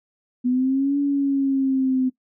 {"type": "linear two-way sweep", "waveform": "sine", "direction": "up then down", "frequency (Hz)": [246, 284.8, 256.2], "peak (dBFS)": -17, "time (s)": [0.44, 2.1], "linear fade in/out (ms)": 20, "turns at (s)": 0.98, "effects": ["noise-tail reverb RT60 0.1 s tail -18 dB re dry"]}